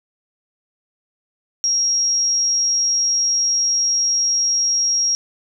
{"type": "tone", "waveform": "sine", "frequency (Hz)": 5610, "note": "F8", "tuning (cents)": 7, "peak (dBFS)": -15, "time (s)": [1.64, 5.15], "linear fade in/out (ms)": 0, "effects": []}